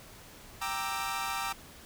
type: chord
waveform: sawtooth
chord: E half-diminished seventh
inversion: first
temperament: equal with one note detuned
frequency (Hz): 784 / 932.3 / 1182.8 / 1318.5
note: G5 / Bb5 / D6 / E6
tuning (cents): 0 / 0 / +12 / 0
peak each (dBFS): -34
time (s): 0.61-1.53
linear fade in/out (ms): 10
effects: pink hiss -51 dBFS RMS until 1.85 s